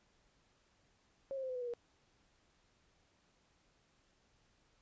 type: tone with pitch steps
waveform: sine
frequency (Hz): 544 / 531.9 / 520 / 508.5 / 497.1 / 486.1 / 475.2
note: C#5 / C5 / C5 / C5 / B4 / B4 / A#4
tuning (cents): -33 / +28 / -11 / -50 / +11 / -28 / +33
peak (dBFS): -38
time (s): 1.31-1.737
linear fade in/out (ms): 0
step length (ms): 61
effects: pink hiss -73 dBFS RMS until 4.81 s + resampled to 16000 Hz